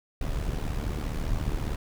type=noise with amplitude modulation; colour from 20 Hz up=brown; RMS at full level=-26 dBFS; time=0.21-1.76 s; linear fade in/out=5 ms; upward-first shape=sine; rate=75 Hz; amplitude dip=70%; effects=none